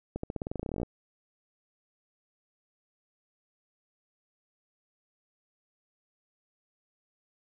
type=accelerating click train; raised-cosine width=2 ms; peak=-20 dBFS; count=19; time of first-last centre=0.16-0.832 s; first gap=74 ms; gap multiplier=0.91; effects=none